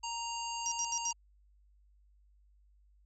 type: harmonic tone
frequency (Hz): 932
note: A#5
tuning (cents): -1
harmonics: 1 / 3 / 5 / 7 / 8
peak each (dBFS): -38 / -43 / -45 / -46 / -47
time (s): 0.03-1.13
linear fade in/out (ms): 10
type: tone bursts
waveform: sine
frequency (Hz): 5760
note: F#8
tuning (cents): -47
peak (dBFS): -32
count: 4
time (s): 0.66-1.109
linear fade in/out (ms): 0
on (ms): 56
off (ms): 75
effects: added 50 Hz sine -62 dBFS peak until 3.05 s